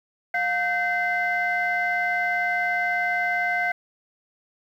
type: tone cluster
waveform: sine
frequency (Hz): 711 / 1548 / 2062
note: F5 / G6 / C7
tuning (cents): +31 / -22 / -26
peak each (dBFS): -25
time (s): 0.34-3.72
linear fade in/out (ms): 5
effects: tanh soft clip ceiling -14 dBFS + 9-bit